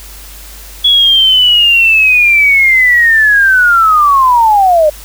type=linear sweep; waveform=sine; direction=down; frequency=3387 to 588 Hz; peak=-4 dBFS; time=0.84-4.9 s; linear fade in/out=10 ms; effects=added 50 Hz sine -31 dBFS peak until 5.04 s + white hiss -33 dBFS RMS until 5.04 s